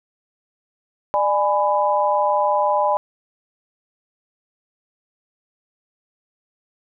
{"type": "chord", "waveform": "sine", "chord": "G# diminished", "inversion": "second", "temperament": "just", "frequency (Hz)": [598, 830.6, 996.7], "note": ["D5", "G#5", "B5"], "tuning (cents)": [31, 0, 16], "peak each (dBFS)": -20, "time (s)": [1.14, 2.97], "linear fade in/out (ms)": 0, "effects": []}